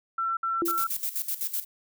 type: tone bursts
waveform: sine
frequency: 1346 Hz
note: E6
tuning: 36 cents sharp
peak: -25 dBFS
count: 3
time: 0.18-0.87 s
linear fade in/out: 5 ms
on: 190 ms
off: 60 ms
type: tone with exponential decay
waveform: sine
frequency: 340 Hz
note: F4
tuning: 46 cents flat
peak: -21 dBFS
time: 0.62-0.86 s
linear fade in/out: 1 ms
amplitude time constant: 52 ms
type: noise with tremolo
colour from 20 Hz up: violet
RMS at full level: -29 dBFS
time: 0.65-1.65 s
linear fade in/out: 10 ms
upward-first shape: square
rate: 7.9 Hz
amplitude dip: 75%
effects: none